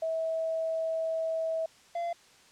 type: tone pair in turn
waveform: sine / triangle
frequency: 648 / 684.9 Hz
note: E5 / F5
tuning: -30 / -34 cents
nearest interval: minor second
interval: 96 cents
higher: second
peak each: -28 dBFS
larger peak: neither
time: 0.02-1.66 / 1.95-2.13 s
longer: first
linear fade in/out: 5 ms
effects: white hiss -58 dBFS RMS until 2.51 s + low-pass 7000 Hz 12 dB/octave